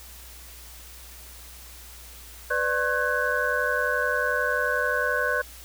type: tone cluster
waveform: sine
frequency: 498.7 / 590 / 1079 / 1504 / 1648 Hz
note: B4 / D5 / C#6 / F#6 / G#6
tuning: +17 / +8 / -47 / +28 / -14 cents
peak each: -29 / -30 / -31 / -25 / -31 dBFS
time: 2.5-5.42 s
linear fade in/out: 10 ms
effects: added 60 Hz sine -46 dBFS peak until 5.64 s + white hiss -46 dBFS RMS until 5.64 s